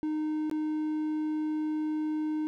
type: tone with dropouts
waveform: triangle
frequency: 307.9 Hz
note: D#4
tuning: 18 cents flat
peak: -26 dBFS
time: 0.03-2.47 s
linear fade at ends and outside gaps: 0 ms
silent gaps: 0.498-0.513 s
effects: none